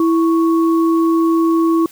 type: tone pair together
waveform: sine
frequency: 329.6 / 1108.6 Hz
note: E4 / C#6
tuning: 0 / 0 cents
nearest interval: octave + major sixth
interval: 2100 cents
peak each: -11 / -21 dBFS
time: 0-1.86 s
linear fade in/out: 2 ms
effects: white hiss -43 dBFS RMS until 1.91 s